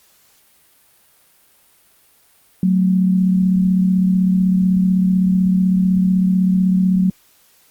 sine tone pair together, 185 / 220.9 Hz, F#3 / A3, 0 / +7 cents, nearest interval minor third, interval 307 cents, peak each -12 / -22 dBFS, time 2.63-7.1 s, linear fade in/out 2 ms, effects white hiss -54 dBFS RMS until 7.7 s + Opus 48 kbps

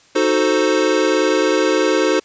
square chord, D# diminished seventh, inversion none, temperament equal, 311.1 / 370 / 440 / 523.3 Hz, D#4 / F#4 / A4 / C5, 0 / 0 / 0 / 0 cents, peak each -20 dBFS, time 0.15-2.2 s, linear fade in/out 10 ms, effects white hiss -51 dBFS RMS until 2.24 s + resampled to 16000 Hz

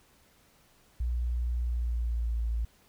sine tone with pitch glide, 60 to 56.63 Hz, B1 to A#1, -49 to -49 cents, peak -27 dBFS, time 1-2.65 s, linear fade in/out 5 ms, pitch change -100 cents, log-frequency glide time 1.61-2.52 s, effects pink hiss -63 dBFS RMS until 2.88 s

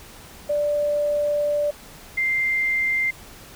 sine tone pair in turn, 587.3 / 2093 Hz, D5 / C7, 0 / 0 cents, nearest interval octave + minor seventh, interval 2200 cents, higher second, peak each -19 dBFS, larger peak neither, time 0.49-1.71 / 2.17-3.11 s, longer first, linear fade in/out 10 ms, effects pink hiss -44 dBFS RMS until 3.55 s

